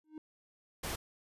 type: tone with exponential growth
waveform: triangle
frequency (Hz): 310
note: D#4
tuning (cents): -6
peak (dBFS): -37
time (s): 0.04-0.18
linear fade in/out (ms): 2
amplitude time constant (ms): 30
type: noise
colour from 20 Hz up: pink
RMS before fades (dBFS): -38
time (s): 0.83-0.96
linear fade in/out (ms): 10
effects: resampled to 32000 Hz